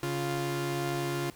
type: tone pair together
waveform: sawtooth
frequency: 140.03 / 349.2 Hz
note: C#3 / F4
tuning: +18 / 0 cents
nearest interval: octave + major third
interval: 1582 cents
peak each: -29 / -28 dBFS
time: 0.03-1.3 s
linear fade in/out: 0 ms
effects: pink hiss -54 dBFS RMS until 1.35 s